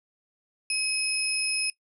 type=tone cluster; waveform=sine; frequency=2544 / 5150 / 9880 Hz; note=D#7 / E8 / D#9; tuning=+38 / -41 / -13 cents; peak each=-29 dBFS; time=0.7-1.7 s; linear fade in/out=2 ms; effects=noise-tail reverb RT60 0.1 s tail -20 dB re dry